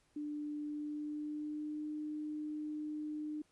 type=tone with pitch glide; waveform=sine; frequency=296.8 to 302.9 Hz; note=D4 to D#4; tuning=+18 to -46 cents; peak=-38 dBFS; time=0.16-3.42 s; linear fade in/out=5 ms; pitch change=+36 cents; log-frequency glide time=0.65-1.9 s; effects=pink hiss -73 dBFS RMS until 3.51 s + resampled to 24000 Hz